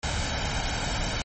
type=noise with comb filter; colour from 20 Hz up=pink; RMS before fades=-28 dBFS; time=0.03-1.22 s; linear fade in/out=2 ms; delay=1.3 ms; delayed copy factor=+0.55; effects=MP3 32 kbps